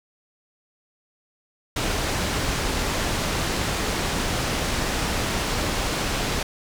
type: low-pass noise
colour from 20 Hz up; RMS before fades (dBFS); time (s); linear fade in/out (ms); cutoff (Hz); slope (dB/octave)
pink; -25; 1.76-6.43; 5; 7800; 12
effects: none